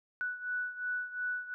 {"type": "beating tone pair", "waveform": "sine", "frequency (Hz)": [1480, 1482.8], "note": ["F#6", "F#6"], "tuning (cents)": [0, 3], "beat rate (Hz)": 2.8, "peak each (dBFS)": [-35, -39], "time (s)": [0.21, 1.54], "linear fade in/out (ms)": 0, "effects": []}